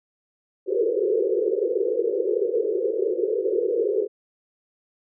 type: band-pass noise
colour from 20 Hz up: white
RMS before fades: -23 dBFS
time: 0.66-4.08 s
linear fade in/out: 50 ms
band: 360 to 500 Hz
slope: 96 dB/octave
effects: none